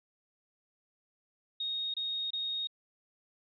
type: tone bursts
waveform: sine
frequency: 3729 Hz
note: A#7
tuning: in tune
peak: -32 dBFS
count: 3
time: 1.6-2.672 s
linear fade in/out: 5 ms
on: 340 ms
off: 26 ms
effects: none

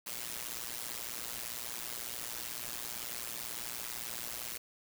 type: noise with amplitude modulation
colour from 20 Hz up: white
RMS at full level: -37 dBFS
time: 0.06-4.58 s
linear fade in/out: 10 ms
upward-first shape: sine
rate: 118 Hz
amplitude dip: 90%
effects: none

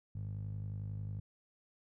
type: tone with band-pass filter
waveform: 15% pulse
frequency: 51.1 Hz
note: G#1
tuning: 27 cents flat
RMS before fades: -41 dBFS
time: 0.15-1.2 s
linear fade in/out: 5 ms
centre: 110 Hz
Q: 3.1
effects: none

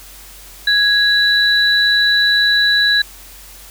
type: tone pair together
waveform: sine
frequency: 1661.2 / 3951 Hz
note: G#6 / B7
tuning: 0 / 0 cents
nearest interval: octave + minor third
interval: 1500 cents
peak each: -13 dBFS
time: 0.67-3.02 s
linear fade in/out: 5 ms
effects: added 46 Hz sine -41 dBFS peak until 3.7 s + white hiss -39 dBFS RMS until 3.7 s

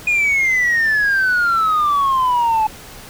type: exponential sweep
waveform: sine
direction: down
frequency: 2467 to 856 Hz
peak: -11 dBFS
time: 0.07-2.67 s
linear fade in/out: 5 ms
effects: tanh soft clip ceiling -11 dBFS + pink hiss -37 dBFS RMS until 3.09 s

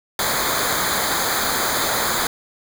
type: noise with comb filter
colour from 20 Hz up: pink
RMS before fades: -21 dBFS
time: 0.19-2.27 s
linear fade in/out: 2 ms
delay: 0.36 ms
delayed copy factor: -0.85
effects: none

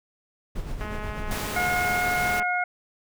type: noise with tremolo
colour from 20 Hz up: brown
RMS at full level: -30 dBFS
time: 0.55-1.43 s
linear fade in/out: 10 ms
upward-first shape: sine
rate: 8.2 Hz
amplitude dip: 45%
type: click train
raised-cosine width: 0.5 ms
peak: -22 dBFS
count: 342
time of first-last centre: 0.81-2.426 s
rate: 211 Hz
type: noise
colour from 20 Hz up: pink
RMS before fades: -32 dBFS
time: 1.31-2.4 s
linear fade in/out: 2 ms
type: harmonic tone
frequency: 719 Hz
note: F#5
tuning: 50 cents flat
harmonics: 1 / 2 / 3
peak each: -26 / -27 / -28 dBFS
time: 1.56-2.64 s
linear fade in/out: 5 ms
effects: none

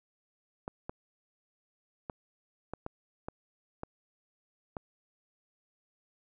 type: clicks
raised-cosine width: 1 ms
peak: -23 dBFS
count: 8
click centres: 0.679 / 0.895 / 2.098 / 2.736 / 2.864 / 3.285 / 3.834 / 4.768 s
effects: none

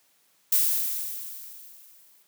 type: noise with exponential decay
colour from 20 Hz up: violet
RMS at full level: -20 dBFS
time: 0.52-2.23 s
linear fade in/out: 5 ms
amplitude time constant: 370 ms
effects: white hiss -65 dBFS RMS until 2.27 s + high-pass 150 Hz 12 dB/octave

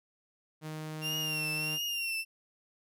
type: tone with pitch glide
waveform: sawtooth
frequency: 155.56 to 154.57 Hz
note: D#3 to D#3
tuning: 0 to -11 cents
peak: -34 dBFS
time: 0.61-1.79 s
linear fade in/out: 50 ms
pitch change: -11 cents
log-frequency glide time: 1.29-1.37 s
type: tone with vibrato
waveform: 35% pulse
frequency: 2756 Hz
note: F7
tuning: 24 cents flat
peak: -30 dBFS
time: 1.01-2.25 s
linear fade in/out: 50 ms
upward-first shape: triangle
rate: 1.5 Hz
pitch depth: 72 cents each way
effects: none

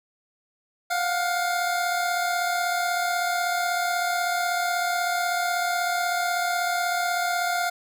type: tone pair together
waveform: 25% pulse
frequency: 703.8 / 740 Hz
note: F5 / F#5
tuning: +13 / 0 cents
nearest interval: minor second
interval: 87 cents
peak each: -20 / -27 dBFS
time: 0.9-7.7 s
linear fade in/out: 10 ms
effects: none

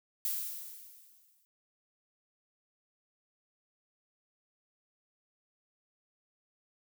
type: noise with exponential decay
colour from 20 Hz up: violet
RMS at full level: -32 dBFS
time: 0.25-1.45 s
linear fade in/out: 0 ms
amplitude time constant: 260 ms
effects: none

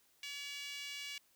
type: tone with high-pass filter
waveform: 5% pulse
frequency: 569 Hz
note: C#5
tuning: 45 cents sharp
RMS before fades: -45 dBFS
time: 0.23-1.18 s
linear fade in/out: 2 ms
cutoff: 2400 Hz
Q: 3.1
effects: white hiss -71 dBFS RMS until 1.35 s

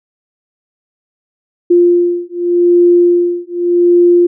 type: beating tone pair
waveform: sine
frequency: 349.2 / 350.05 Hz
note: F4 / F4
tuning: 0 / +4 cents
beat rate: 0.85 Hz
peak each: -10 dBFS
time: 1.7-4.27 s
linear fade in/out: 10 ms
effects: none

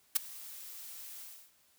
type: noise with ADSR envelope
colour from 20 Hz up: blue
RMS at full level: -24 dBFS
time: 0.15-1.52 s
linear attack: 13 ms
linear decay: 10 ms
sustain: -23 dB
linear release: 310 ms
effects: white hiss -68 dBFS RMS until 1.78 s

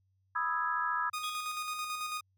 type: chord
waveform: sine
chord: E major seventh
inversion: second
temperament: equal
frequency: 987.8 / 1244.5 / 1318.5 / 1661.2 Hz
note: B5 / D#6 / E6 / G#6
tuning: 0 / 0 / 0 / 0 cents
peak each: -35 dBFS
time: 0.35-1.1 s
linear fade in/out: 10 ms
type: tone with tremolo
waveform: sawtooth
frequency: 1237 Hz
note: D#6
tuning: 10 cents flat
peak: -30 dBFS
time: 1.13-2.21 s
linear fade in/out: 10 ms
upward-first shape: square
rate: 9.1 Hz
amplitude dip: 35%
type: tone with exponential decay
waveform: triangle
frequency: 3356 Hz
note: G#7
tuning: 17 cents sharp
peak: -36 dBFS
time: 1.23-1.74 s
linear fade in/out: 5 ms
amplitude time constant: 110 ms
effects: added 95 Hz sine -70 dBFS peak until 2.37 s

